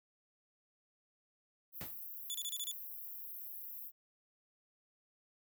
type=high-pass noise; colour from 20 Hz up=pink; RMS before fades=-47 dBFS; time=1.72-3.92 s; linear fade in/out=50 ms; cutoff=12000 Hz; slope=96 dB/octave
type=noise with exponential decay; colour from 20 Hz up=pink; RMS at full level=-43 dBFS; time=1.81-1.99 s; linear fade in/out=0 ms; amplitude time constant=38 ms
type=tone bursts; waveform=20% pulse; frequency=3464 Hz; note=A7; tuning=28 cents flat; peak=-32 dBFS; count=6; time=2.3-2.714 s; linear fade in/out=0 ms; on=44 ms; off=30 ms
effects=none